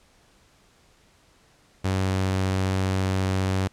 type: tone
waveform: sawtooth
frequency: 94.8 Hz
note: F#2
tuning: 43 cents sharp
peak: -18 dBFS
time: 1.84-3.68 s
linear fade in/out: 10 ms
effects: pink hiss -59 dBFS RMS until 3.72 s + low-pass 9000 Hz 12 dB/octave